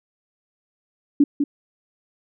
sine tone with echo, 286.4 Hz, D4, 43 cents flat, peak -10 dBFS, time 1.2-1.24 s, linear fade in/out 5 ms, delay 200 ms, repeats 1, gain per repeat -6 dB, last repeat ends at 1.44 s, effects none

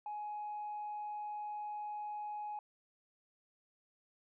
sine tone, 838 Hz, G#5, 15 cents sharp, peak -38 dBFS, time 0.06-2.59 s, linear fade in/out 2 ms, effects tanh soft clip ceiling -36 dBFS

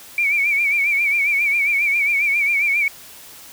sine tone with vibrato, 2300 Hz, D7, 37 cents flat, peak -15 dBFS, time 0.18-2.88 s, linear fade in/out 2 ms, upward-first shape sine, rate 7.4 Hz, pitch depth 79 cents each way, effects white hiss -41 dBFS RMS until 3.52 s

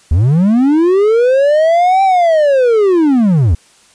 triangle linear two-way sweep, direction up then down, 69.8 to 784 to 69.8 Hz, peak -5 dBFS, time 0.11-3.55 s, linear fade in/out 5 ms, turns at 2.03 s, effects white hiss -47 dBFS RMS until 3.94 s + resampled to 22050 Hz

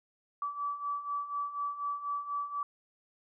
sine beating tone pair, 1150 / 1154.1 Hz, D6 / D6, -37 / -31 cents, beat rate 4.1 Hz, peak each -39 / -34 dBFS, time 0.42-2.63 s, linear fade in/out 2 ms, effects none

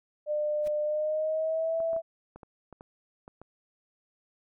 sine tone with pitch glide, 600 to 658.1 Hz, D5 to E5, +37 to -3 cents, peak -26 dBFS, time 0.26-2.02 s, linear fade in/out 50 ms, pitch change +160 cents, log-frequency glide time 0.83-1.79 s
pink noise with exponential growth, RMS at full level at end -42 dBFS, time 0.61-0.68 s, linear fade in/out 5 ms, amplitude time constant 15 ms
clicks, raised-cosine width 1 ms, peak -32 dBFS, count 9, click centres 1.803 / 1.932 / 1.964 / 2.36 / 2.432 / 2.727 / 2.809 / 3.279 / 3.416 s
effects none

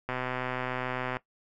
click train, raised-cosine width 0.5 ms, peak -17 dBFS, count 138, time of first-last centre 0.09-1.169 s, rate 127 Hz, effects noise-tail reverb RT60 0.1 s tail -17 dB re dry

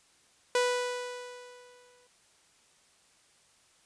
sawtooth tone with exponential decay, 493.5 Hz, B4, 1 cent flat, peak -19 dBFS, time 0.55-2.07 s, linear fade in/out 2 ms, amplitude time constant 330 ms, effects white hiss -64 dBFS RMS until 3.85 s + resampled to 22050 Hz

